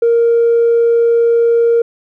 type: tone with tanh clipping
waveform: triangle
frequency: 466.2 Hz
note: A#4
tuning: in tune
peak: -8 dBFS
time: 0.02-1.82 s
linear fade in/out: 5 ms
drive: 5 dB
effects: none